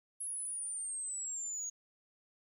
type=exponential sweep; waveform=sine; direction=down; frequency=10770 to 6645 Hz; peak=-36 dBFS; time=0.2-1.7 s; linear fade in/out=10 ms; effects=tanh soft clip ceiling -33 dBFS + 12-bit